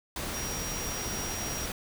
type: tone in noise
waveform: sine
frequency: 5700 Hz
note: F8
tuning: 34 cents sharp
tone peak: -37 dBFS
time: 0.34-1.66 s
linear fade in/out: 2 ms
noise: pink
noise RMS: -35 dBFS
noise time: 0.16-1.72 s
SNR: -5 dB
effects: none